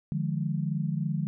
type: tone cluster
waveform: sine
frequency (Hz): 150.3 / 173.6 / 208.6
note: D3 / F3 / G#3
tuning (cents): +40 / -10 / +8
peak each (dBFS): -29 / -31 / -34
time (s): 0.12-1.27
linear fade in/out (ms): 0
effects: none